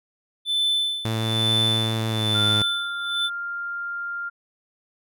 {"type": "tone with tremolo", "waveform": "triangle", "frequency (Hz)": 3520, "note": "A7", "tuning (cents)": 0, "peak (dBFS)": -17, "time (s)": [0.45, 3.3], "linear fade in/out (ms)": 50, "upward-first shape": "sine", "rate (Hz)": 1.1, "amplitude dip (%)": 85}
{"type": "tone with pitch glide", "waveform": "sawtooth", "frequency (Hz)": [111.6, 105.46], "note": ["A2", "G#2"], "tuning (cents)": [25, 27], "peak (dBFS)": -19, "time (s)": [1.05, 2.62], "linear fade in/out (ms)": 0, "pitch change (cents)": -98, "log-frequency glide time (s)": [2.1, 2.38]}
{"type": "tone", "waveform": "sine", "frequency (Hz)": 1396.9, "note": "F6", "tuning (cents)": 0, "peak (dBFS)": -27, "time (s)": [2.34, 4.3], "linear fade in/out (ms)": 20}
{"effects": []}